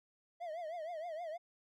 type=tone with vibrato; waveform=triangle; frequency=659.3 Hz; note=E5; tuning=in tune; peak=-38 dBFS; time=0.4-1.38 s; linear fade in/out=20 ms; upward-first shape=triangle; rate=6.4 Hz; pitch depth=160 cents each way; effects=none